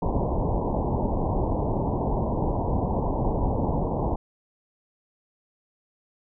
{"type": "low-pass noise", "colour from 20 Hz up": "pink", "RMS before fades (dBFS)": -25, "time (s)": [0.02, 4.16], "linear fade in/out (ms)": 5, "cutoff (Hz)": 1000, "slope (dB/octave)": 96, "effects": []}